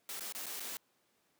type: noise with dropouts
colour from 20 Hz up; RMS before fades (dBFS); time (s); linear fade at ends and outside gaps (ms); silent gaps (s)
white; -42; 0.09-0.77; 1; 0.196-0.207 / 0.324-0.349 / 0.459-0.465 / 0.598-0.604
effects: pink hiss -74 dBFS RMS until 1.39 s + high-pass 200 Hz 12 dB/octave